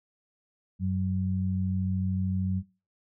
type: tone pair together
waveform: sine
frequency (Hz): 94.03 / 187.4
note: F#2 / F#3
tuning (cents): +28 / +22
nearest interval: octave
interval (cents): 1194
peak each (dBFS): -28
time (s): 0.79-2.63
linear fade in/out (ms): 50
effects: noise-tail reverb RT60 0.3 s tail -20 dB re dry